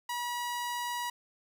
sawtooth tone, 966 Hz, B5, 39 cents flat, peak -29 dBFS, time 0.09-1.1 s, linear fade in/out 5 ms, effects none

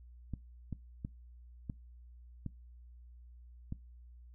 clicks, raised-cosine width 5 ms, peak -26 dBFS, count 6, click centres 0.337 / 0.727 / 1.049 / 1.698 / 2.463 / 3.724 s, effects noise-tail reverb RT60 0.2 s tail -21 dB re dry + added 60 Hz sine -52 dBFS peak until 4.34 s

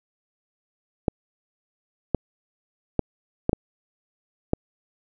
clicks, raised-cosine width 2 ms, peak -6 dBFS, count 6, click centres 1.082 / 2.147 / 2.993 / 3.494 / 3.531 / 4.534 s, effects none

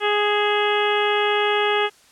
harmonic tone with a mistuned harmonic, 415.3 Hz, G#4, in tune, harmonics 1 / 2 / 3 / 4 / 5 / 6 / 7 / 8, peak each -21 / -24 / -26 / -27 / -28 / -29 / -29 / -30 dBFS, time 0-1.9 s, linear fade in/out 50 ms, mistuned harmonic 6, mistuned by +47 cents, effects white hiss -53 dBFS RMS until 2.11 s + low-pass 9000 Hz 12 dB/octave

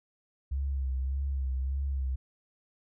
sine tone with vibrato, 67 Hz, C2, 42 cents sharp, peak -28 dBFS, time 0.51-2.16 s, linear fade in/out 10 ms, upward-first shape sine, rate 1.7 Hz, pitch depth 55 cents each way, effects none

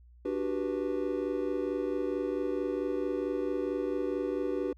triangle chord, G major seventh, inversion second, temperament just, 294 / 367.5 / 392 / 490 Hz, D4 / F#4 / G4 / B4, +2 / -12 / 0 / -14 cents, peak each -33 dBFS, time 0.25-4.73 s, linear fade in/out 5 ms, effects added 60 Hz sine -53 dBFS peak until 4.77 s

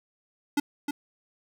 square tone with echo, 288.8 Hz, D4, 29 cents flat, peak -22 dBFS, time 0.57-0.6 s, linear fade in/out 5 ms, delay 310 ms, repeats 1, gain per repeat -6 dB, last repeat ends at 0.91 s, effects none

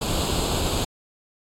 pink noise with comb filter, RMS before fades -24 dBFS, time 0.01-0.85 s, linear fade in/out 10 ms, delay 0.26 ms, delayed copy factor +0.75, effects low-pass 10000 Hz 12 dB/octave + AAC 64 kbps

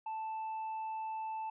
triangle tone, 880 Hz, A5, in tune, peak -35 dBFS, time 0.06-1.5 s, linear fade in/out 5 ms, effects resampled to 8000 Hz

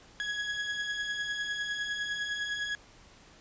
30% pulse beating tone pair, 1661.2 / 1671.1 Hz, G#6 / G#6, 0 / +10 cents, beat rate 9.9 Hz, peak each -37 / -30 dBFS, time 0.2-2.75 s, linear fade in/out 0 ms, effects pink hiss -56 dBFS RMS until 3.4 s + resampled to 16000 Hz

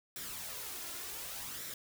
white noise with flanger, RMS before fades -43 dBFS, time 0.16-1.74 s, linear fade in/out 2 ms, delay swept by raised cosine 0.53 to 2.93 ms, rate 0.67 Hz, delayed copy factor +0.5, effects none

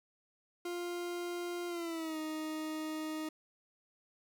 40% pulse tone with pitch glide, 350 to 311.8 Hz, F4 to D#4, +4 to +4 cents, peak -36 dBFS, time 0.65-3.29 s, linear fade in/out 5 ms, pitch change -200 cents, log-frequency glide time 1.68-2.18 s, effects 11-bit

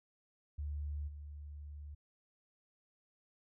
sine tone with level steps, 73.42 Hz, D2, in tune, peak -37 / -45 dBFS, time 0.58-1.95 s, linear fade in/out 10 ms, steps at 1.07 s, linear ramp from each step 20 ms, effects none

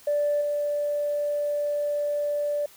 sine tone with level steps, 585 Hz, D5, 7 cents flat, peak -20 / -23 dBFS, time 0.07-2.66 s, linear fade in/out 5 ms, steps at 0.41 s, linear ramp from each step 5 ms, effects tanh soft clip ceiling -17 dBFS + white hiss -52 dBFS RMS until 2.76 s

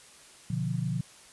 sine chord, B diminished, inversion none, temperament equal with one note detuned, 122.76 / 146.83 / 174.61 Hz, B2 / D3 / F3, -10 / 0 / 0 cents, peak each -32 dBFS, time 0.5-1.01 s, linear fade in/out 5 ms, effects white hiss -53 dBFS RMS until 1.32 s + resampled to 24000 Hz

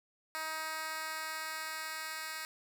10% pulse tone with high-pass filter sweep, 315.9 Hz, D#4, 26 cents sharp, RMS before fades -40 dBFS, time 0.35-2.45 s, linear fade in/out 0 ms, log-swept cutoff 1000 to 1800 Hz, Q 0.8, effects none

